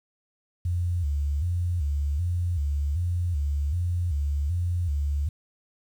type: tone with vibrato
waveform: sine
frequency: 79.5 Hz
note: D#2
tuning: 38 cents sharp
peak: -23 dBFS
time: 0.65-5.29 s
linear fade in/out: 5 ms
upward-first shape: square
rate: 1.3 Hz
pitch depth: 170 cents each way
effects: 9-bit